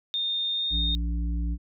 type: tone with pitch glide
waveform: sine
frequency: 3647 to 3677 Hz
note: A#7 to A#7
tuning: -39 to -24 cents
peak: -25 dBFS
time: 0.14-0.95 s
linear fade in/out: 0 ms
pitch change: +15 cents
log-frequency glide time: 0.52-0.7 s
type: harmonic tone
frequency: 58 Hz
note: A#1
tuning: 8 cents flat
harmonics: 1 / 3 / 5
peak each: -25 / -36 / -39 dBFS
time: 0.7-1.58 s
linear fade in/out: 50 ms
effects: none